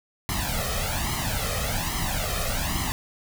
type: noise with flanger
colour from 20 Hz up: pink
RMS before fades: -27 dBFS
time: 0.29-2.92 s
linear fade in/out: 0 ms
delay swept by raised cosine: 0.97 to 1.63 ms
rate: 1.2 Hz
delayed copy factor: +0.85
effects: none